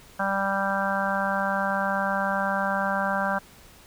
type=harmonic tone; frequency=196 Hz; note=G3; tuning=in tune; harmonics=1 / 3 / 4 / 5 / 6 / 7 / 8; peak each=-31 / -30 / -30 / -31 / -34 / -32 / -29 dBFS; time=0.19-3.39 s; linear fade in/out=10 ms; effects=pink hiss -51 dBFS RMS until 3.86 s